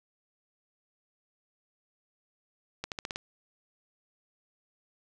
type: accelerating click train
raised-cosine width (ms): 0.2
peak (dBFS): -17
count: 6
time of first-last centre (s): 2.84-3.159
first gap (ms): 78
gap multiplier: 0.9
effects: none